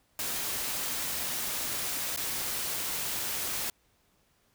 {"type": "noise with dropouts", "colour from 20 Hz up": "white", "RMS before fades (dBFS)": -33, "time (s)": [0.19, 3.7], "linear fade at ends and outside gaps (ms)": 2, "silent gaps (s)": [2.163, 2.173], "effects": ["pink hiss -69 dBFS RMS until 4.54 s"]}